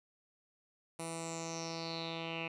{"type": "tone with low-pass filter sweep", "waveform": "10% pulse", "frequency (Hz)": 164.81, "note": "E3", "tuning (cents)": 0, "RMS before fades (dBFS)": -41, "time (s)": [0.99, 2.48], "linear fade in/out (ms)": 5, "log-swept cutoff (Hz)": [10000, 2600], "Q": 6.6, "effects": []}